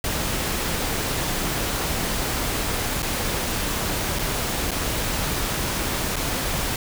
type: noise with dropouts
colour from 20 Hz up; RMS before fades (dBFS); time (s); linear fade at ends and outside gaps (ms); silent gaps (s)
pink; -25; 0.04-6.76; 2; 3.022-3.028 / 4.188-4.192 / 4.709-4.715 / 6.159-6.164
effects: none